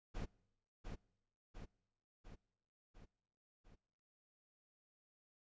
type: noise with echo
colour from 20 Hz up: brown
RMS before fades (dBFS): -43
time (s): 0.14-0.26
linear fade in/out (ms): 20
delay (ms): 700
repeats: 5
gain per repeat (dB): -4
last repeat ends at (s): 3.76
effects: noise-tail reverb RT60 0.9 s tail -25 dB re dry + resampled to 16000 Hz